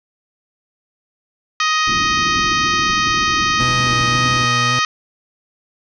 harmonic tone, 625 Hz, D#5, 8 cents sharp, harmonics 2 / 3 / 4 / 5 / 6 / 7 / 8 / 9 / 10, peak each -17 / -21 / -23 / -25 / -27 / -28 / -29 / -30 / -31 dBFS, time 1.6-4.85 s, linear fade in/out 2 ms
white low-pass noise, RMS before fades -28 dBFS, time 1.87-4.45 s, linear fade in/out 5 ms, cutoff 370 Hz, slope 96 dB/octave
35% pulse tone with vibrato, 123.5 Hz, B2, in tune, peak -19 dBFS, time 3.6-4.79 s, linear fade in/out 0 ms, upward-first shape square, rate 1.8 Hz, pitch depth 24 cents each way
effects resampled to 24000 Hz

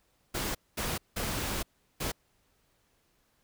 pink noise bursts at uneven times, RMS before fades -33 dBFS, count 4, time 0.34-0.55 / 0.77-0.98 / 1.16-1.63 / 2-2.12 s, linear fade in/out 10 ms, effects pink hiss -71 dBFS RMS until 3.43 s

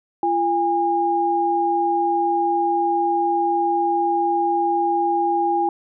sine tone pair together, 342.2 / 815 Hz, F4 / G#5, -35 / -33 cents, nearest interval octave + minor third, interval 1502 cents, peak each -22 / -18 dBFS, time 0.23-5.69 s, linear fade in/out 2 ms, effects none

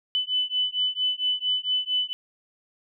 sine beating tone pair, 2999 / 3003.4 Hz, F#7 / F#7, +23 / +25 cents, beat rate 4.4 Hz, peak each -26 dBFS, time 0.15-2.13 s, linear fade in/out 0 ms, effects none

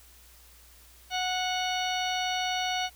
harmonic tone with a mistuned harmonic, 736 Hz, F#5, 9 cents flat, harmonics 1 / 2 / 3 / 4 / 5 / 6 / 8, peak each -30 / -37 / -36 / -34 / -38 / -40 / -41 dBFS, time 1.1-2.9 s, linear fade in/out 50 ms, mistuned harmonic 8, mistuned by -19 cents, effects added 60 Hz sine -56 dBFS peak until 2.95 s + white hiss -56 dBFS RMS until 2.95 s

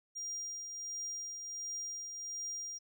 triangle tone with tremolo, 5700 Hz, F8, 34 cents sharp, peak -36 dBFS, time 0.15-2.79 s, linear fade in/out 20 ms, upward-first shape triangle, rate 1.4 Hz, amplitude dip 45%, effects none

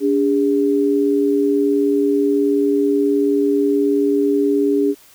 sine tone pair together, 287.1 / 405.7 Hz, D4 / G#4, -39 / -41 cents, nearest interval tritone, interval 598 cents, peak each -16 dBFS, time 0-4.95 s, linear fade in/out 50 ms, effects white hiss -48 dBFS RMS until 5.14 s

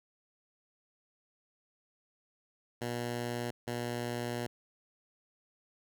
10% pulse tone bursts at uneven times, 120 Hz, B2, 49 cents flat, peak -26 dBFS, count 2, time 2.81-3.51 / 3.67-4.47 s, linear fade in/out 10 ms, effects none

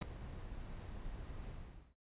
brown noise with ADSR envelope, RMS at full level -29 dBFS, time 0.01-1.95 s, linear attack 13 ms, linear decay 5 ms, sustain -18 dB, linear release 470 ms, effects noise-tail reverb RT60 0.1 s tail -17 dB re dry + resampled to 8000 Hz

